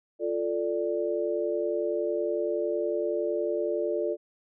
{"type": "chord", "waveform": "sine", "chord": "D minor", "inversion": "first", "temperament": "equal", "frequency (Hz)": [349.2, 440, 587.3], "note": ["F4", "A4", "D5"], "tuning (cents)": [0, 0, 0], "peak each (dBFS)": -30, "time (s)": [0.19, 4.17], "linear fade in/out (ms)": 50, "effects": []}